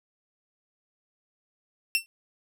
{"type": "tone with exponential decay", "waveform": "sawtooth", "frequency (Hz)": 2702, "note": "E7", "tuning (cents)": 42, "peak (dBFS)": -14, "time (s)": [1.95, 2.06], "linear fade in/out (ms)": 0, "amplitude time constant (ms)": 22, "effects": []}